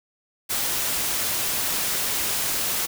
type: noise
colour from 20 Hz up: white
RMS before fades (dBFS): -25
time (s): 0.49-2.87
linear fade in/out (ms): 20
effects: none